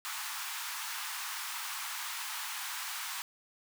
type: high-pass noise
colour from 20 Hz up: pink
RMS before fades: -39 dBFS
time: 0.05-3.22 s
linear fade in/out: 0 ms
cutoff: 880 Hz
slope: 48 dB/octave
effects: none